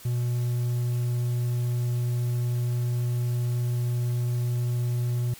triangle tone, 121.4 Hz, B2, 29 cents flat, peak -21 dBFS, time 0.05-5.34 s, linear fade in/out 5 ms, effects white hiss -47 dBFS RMS until 5.39 s + MP3 96 kbps

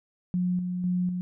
sine tone with tremolo, 180 Hz, F#3, 47 cents flat, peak -23 dBFS, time 0.34-1.21 s, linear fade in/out 0 ms, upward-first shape square, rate 2 Hz, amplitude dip 40%, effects none

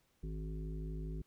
harmonic tone, 52.4 Hz, G#1, 16 cents sharp, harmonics 1 / 3 / 5 / 7 / 8, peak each -40 / -44 / -52 / -52 / -59 dBFS, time 0.23-1.22 s, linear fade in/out 5 ms, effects pink hiss -75 dBFS RMS until 1.26 s

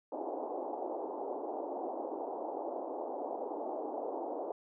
white band-pass noise, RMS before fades -39 dBFS, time 0.12-4.52 s, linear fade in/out 2 ms, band 280 to 850 Hz, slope 48 dB/octave, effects none

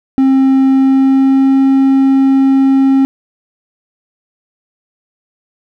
triangle tone with pitch glide, 266.7 to 269.2 Hz, C4 to C4, +33 to +49 cents, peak -4 dBFS, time 0.18-3.05 s, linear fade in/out 0 ms, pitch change +16 cents, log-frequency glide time 0.69-1.6 s, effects none

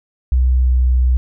sine tone with pitch glide, 63.3 to 62.75 Hz, B1 to B1, +43 to +28 cents, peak -10 dBFS, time 0.32-1.17 s, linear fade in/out 0 ms, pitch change -15 cents, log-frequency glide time 0.6-0.7 s, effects none

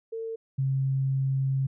sine tone pair in turn, 451.1 / 134.54 Hz, A4 / C3, +43 / +49 cents, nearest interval octave + major sixth, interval 2094 cents, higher first, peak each -31 / -23 dBFS, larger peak second, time 0.12-0.36 / 0.58-1.67 s, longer second, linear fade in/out 10 ms, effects none

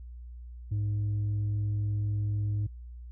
sine tone, 103.83 Hz, G#2, in tune, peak -24 dBFS, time 0.71-2.67 s, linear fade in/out 10 ms, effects tanh soft clip ceiling -26 dBFS + added 60 Hz sine -41 dBFS peak until 3.11 s

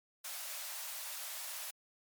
white high-pass noise, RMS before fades -43 dBFS, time 0.24-1.71 s, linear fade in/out 10 ms, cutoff 560 Hz, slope 96 dB/octave, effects MP3 96 kbps

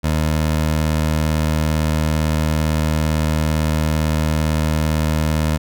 20% pulse tone, 77.78 Hz, D#2, in tune, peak -11 dBFS, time 0.03-5.58 s, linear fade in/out 20 ms, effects none

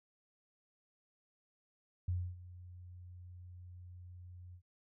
sine tone with ADSR envelope, 89.4 Hz, F2, 41 cents sharp, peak -31 dBFS, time 2.08-4.62 s, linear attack 5 ms, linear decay 270 ms, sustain -18 dB, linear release 79 ms, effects none

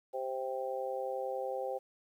harmonic tone, 130.81 Hz, C3, in tune, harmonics 3 / 4 / 5 / 6, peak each -42 / -36 / -46 / -40 dBFS, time 0.13-1.79 s, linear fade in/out 20 ms, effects 11-bit

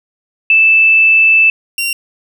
sine / sawtooth tone pair in turn, 2637 / 2759 Hz, E7 / F7, 0 / -22 cents, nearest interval minor second, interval 78 cents, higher second, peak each -5 / -11 dBFS, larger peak first, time 0.5-1.5 / 1.78-1.93 s, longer first, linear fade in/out 2 ms, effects none

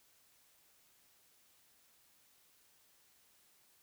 silence, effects white hiss -69 dBFS RMS until 3.82 s

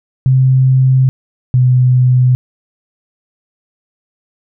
sine tone pair in turn, 130.81 / 126.43 Hz, C3 / B2, 0 / +41 cents, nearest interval minor second, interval 59 cents, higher first, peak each -6 dBFS, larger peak neither, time 0.26-1.09 / 1.54-2.35 s, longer first, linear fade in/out 0 ms, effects none

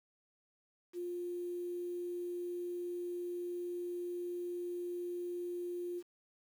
sine tone with quantisation, 352.2 Hz, F4, 15 cents sharp, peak -37 dBFS, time 0.93-6.03 s, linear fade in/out 50 ms, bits 10, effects none

